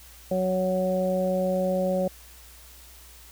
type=harmonic tone; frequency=185.4 Hz; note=F#3; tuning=4 cents sharp; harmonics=1 / 2 / 3 / 4; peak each=-27 / -34 / -24 / -35 dBFS; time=0.31-2.08 s; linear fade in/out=5 ms; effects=added 60 Hz sine -50 dBFS peak until 3.31 s + white hiss -50 dBFS RMS until 3.31 s